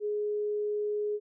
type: tone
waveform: sine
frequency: 417.9 Hz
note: G#4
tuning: 11 cents sharp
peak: -28 dBFS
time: 0-1.2 s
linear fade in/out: 50 ms
effects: none